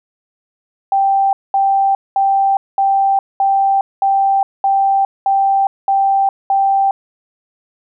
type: tone bursts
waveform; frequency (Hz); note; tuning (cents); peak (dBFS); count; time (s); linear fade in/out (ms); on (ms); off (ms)
sine; 784; G5; 0; -10; 10; 0.92-6.91; 2; 410; 210
effects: none